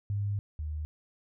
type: tone pair in turn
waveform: sine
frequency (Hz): 101.7 / 76.19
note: G#2 / D#2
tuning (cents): -36 / -36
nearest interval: perfect fourth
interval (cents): 500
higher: first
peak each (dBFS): -28 / -32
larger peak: first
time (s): 0.1-0.39 / 0.59-0.85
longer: first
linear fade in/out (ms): 0
effects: none